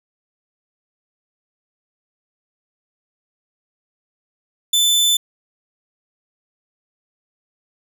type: tone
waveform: sawtooth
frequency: 3520 Hz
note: A7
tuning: in tune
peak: -10 dBFS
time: 4.73-5.17 s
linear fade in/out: 5 ms
effects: none